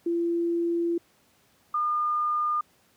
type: tone pair in turn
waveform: sine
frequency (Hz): 340.2 / 1212.3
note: F4 / D#6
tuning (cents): -45 / -45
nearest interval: octave + minor seventh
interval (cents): 2200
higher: second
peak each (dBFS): -23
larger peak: neither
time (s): 0.06-0.98 / 1.74-2.61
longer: first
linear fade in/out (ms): 5
effects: pink hiss -63 dBFS RMS until 2.96 s + high-pass 100 Hz 12 dB/octave